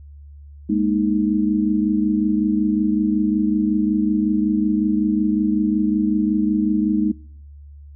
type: chord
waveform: sine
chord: Ab suspended second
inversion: none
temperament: equal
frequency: 207.7 / 233.1 / 311.1 Hz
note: Ab3 / Bb3 / Eb4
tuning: 0 / 0 / 0 cents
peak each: -19 / -23 / -20 dBFS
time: 0.69-7.12 s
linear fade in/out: 10 ms
effects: noise-tail reverb RT60 0.7 s tail -25 dB re dry + added 72 Hz sine -38 dBFS peak until 7.95 s